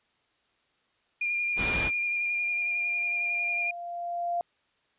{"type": "tone with vibrato", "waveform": "sine", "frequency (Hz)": 2410, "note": "D7", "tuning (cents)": 44, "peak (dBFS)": -26, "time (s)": [1.21, 3.71], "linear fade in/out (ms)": 5, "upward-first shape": "square", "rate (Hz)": 11, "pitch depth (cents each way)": 15}
{"type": "noise", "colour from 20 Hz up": "pink", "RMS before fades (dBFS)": -31, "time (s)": [1.56, 1.91], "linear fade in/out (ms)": 50}
{"type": "tone with exponential growth", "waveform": "sine", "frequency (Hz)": 694, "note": "F5", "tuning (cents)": -11, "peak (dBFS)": -25, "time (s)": [1.97, 4.41], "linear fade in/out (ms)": 1, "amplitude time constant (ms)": 530}
{"effects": ["white hiss -70 dBFS RMS until 4.98 s", "resampled to 8000 Hz"]}